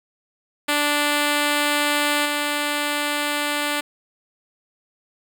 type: tone with level steps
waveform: 5% pulse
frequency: 293.2 Hz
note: D4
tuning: 3 cents flat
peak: -7 / -10 dBFS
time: 0.68-3.81 s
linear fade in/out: 10 ms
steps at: 2.25 s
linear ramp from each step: 10 ms
effects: none